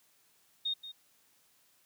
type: tone with echo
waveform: sine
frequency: 3700 Hz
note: A#7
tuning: 14 cents flat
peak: -30 dBFS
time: 0.65-0.74 s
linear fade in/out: 10 ms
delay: 180 ms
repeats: 1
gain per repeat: -12 dB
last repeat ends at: 0.92 s
effects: white hiss -68 dBFS RMS until 1.85 s + high-pass 80 Hz 12 dB/octave